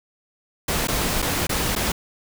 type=noise with dropouts; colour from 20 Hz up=pink; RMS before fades=-23 dBFS; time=0.68-1.92 s; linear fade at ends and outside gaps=5 ms; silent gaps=0.873-0.883 / 1.22-1.224 / 1.47-1.493 / 1.753-1.761 s; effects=none